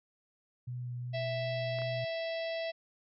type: tone with vibrato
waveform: sine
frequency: 123.1 Hz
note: B2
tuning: 5 cents flat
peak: -36 dBFS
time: 0.67-2.05 s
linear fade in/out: 10 ms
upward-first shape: sine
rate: 2.7 Hz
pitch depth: 11 cents each way
type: harmonic tone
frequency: 659.3 Hz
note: E5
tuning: in tune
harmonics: 1 / 3 / 4 / 5 / 6 / 7 / 8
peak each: -34 / -44 / -46 / -48 / -50 / -51 / -52 dBFS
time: 1.13-2.72 s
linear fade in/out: 20 ms
type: clicks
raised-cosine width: 0.5 ms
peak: -32 dBFS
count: 2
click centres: 1.787 / 1.819 s
effects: none